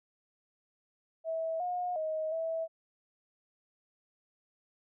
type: tone with pitch steps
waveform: sine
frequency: 650 / 718 / 629 / 652 Hz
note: E5 / F5 / D#5 / E5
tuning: -24 / +48 / +19 / -19 cents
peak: -31 dBFS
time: 1.24-2.68 s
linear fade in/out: 50 ms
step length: 360 ms
effects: none